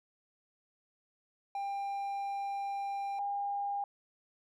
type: tone pair in turn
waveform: triangle / sine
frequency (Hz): 796 / 805.7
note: G5 / G5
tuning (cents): +26 / +47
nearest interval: unison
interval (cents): 21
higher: second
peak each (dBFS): -32 / -32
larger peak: neither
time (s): 1.55-3.19 / 3.19-3.84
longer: first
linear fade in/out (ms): 2
effects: none